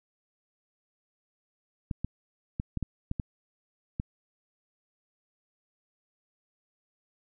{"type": "clicks", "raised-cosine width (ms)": 5, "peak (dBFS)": -18, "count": 8, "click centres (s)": [1.912, 2.046, 2.599, 2.773, 2.827, 3.114, 3.198, 3.999], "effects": []}